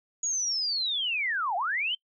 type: linear two-way sweep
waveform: sine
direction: down then up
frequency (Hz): 6810 to 676 to 3156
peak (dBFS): -26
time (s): 0.23-1.95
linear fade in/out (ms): 5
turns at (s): 1.56
effects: noise-tail reverb RT60 0.1 s tail -24 dB re dry